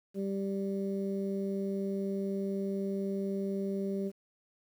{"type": "harmonic tone", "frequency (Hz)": 196, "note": "G3", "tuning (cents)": 0, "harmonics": [1, 2, 3], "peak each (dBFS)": [-33, -35, -43], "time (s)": [0.14, 4.12], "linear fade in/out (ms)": 50, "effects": ["10-bit"]}